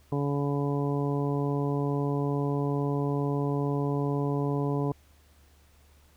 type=harmonic tone; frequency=142.3 Hz; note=C#3; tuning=46 cents sharp; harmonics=1 / 2 / 3 / 4 / 5 / 6 / 7; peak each=-28 / -31 / -32 / -40 / -40 / -43 / -39 dBFS; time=0.12-4.92 s; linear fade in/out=2 ms; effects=added 73 Hz sine -58 dBFS peak until 6.16 s + pink hiss -63 dBFS RMS until 6.16 s